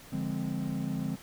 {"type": "chord", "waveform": "triangle", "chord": "D half-diminished seventh", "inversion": "none", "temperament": "equal", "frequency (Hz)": [146.83, 174.61, 207.7, 261.6], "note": ["D3", "F3", "Ab3", "C4"], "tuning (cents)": [0, 0, 0, 0], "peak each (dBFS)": -34, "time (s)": [0.12, 1.16], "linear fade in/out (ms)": 10, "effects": ["pink hiss -51 dBFS RMS until 1.22 s"]}